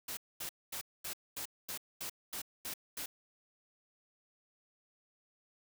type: noise bursts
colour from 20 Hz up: white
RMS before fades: -41 dBFS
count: 10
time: 0.08-3.06 s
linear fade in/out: 5 ms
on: 91 ms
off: 230 ms
effects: none